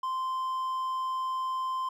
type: tone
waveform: triangle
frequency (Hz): 1040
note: C6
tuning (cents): -11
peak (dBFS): -27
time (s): 0.03-1.89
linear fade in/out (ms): 5
effects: none